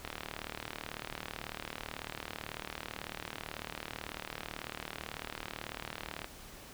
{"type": "click train", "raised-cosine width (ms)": 0.3, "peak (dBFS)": -22, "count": 237, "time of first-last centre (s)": [0.05, 6.244], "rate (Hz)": 38.1, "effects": ["pink hiss -51 dBFS RMS until 6.73 s"]}